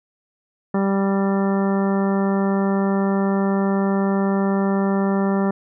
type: harmonic tone with a mistuned harmonic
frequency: 196 Hz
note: G3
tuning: in tune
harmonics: 1 / 2 / 3 / 4 / 5 / 6 / 7 / 9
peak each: -18 / -24 / -28 / -30 / -32 / -34 / -35 / -37 dBFS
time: 0.74-5.51 s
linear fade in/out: 5 ms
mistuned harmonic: 9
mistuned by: +16 cents
effects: none